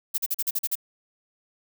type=noise bursts; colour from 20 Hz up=violet; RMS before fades=-25 dBFS; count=8; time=0.14-0.755 s; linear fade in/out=10 ms; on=41 ms; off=41 ms; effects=none